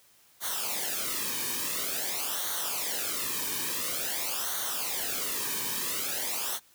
white noise with flanger, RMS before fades -32 dBFS, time 0.4-6.6 s, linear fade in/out 50 ms, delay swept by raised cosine 0.39 to 1.49 ms, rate 0.48 Hz, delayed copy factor -0.75, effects white hiss -61 dBFS RMS until 6.74 s

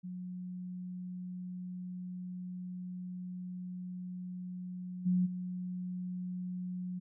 sine tone with level steps, 181.2 Hz, F#3, 36 cents flat, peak -39 / -26 / -36 dBFS, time 0.03-7 s, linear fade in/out 20 ms, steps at 5.05 / 5.25 s, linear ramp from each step 20 ms, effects none

